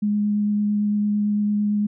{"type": "tone with vibrato", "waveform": "sine", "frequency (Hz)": 207.7, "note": "G#3", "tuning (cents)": 0, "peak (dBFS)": -18, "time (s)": [0.02, 1.87], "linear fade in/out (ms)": 10, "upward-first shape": "sine", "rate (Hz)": 8.9, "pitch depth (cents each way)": 9, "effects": []}